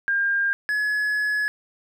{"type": "tone pair in turn", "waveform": ["sine", "triangle"], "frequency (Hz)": [1605, 1695.7], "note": ["G6", "G#6"], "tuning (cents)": [40, 36], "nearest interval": "minor second", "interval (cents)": 96, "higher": "second", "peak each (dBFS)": -19, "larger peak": "neither", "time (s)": [[0.08, 0.53], [0.69, 1.48]], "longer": "second", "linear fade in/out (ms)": 0, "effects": []}